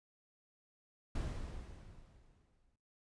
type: noise with exponential decay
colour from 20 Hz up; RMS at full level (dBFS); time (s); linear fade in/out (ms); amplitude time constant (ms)
brown; -37; 1.15-2.76; 5; 350
effects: noise-tail reverb RT60 0.3 s tail -17 dB re dry + resampled to 22050 Hz